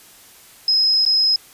sine tone with dropouts, 5110 Hz, D#8, 45 cents sharp, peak -13 dBFS, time 0.68-1.36 s, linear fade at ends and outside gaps 2 ms, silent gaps 1.052-1.062 s, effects white hiss -46 dBFS RMS until 1.53 s + resampled to 32000 Hz

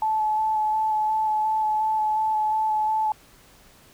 sine tone with vibrato, 865 Hz, A5, 30 cents flat, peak -20 dBFS, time 0.02-3.12 s, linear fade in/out 2 ms, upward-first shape square, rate 2.8 Hz, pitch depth 13 cents each way, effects pink hiss -53 dBFS RMS until 3.93 s

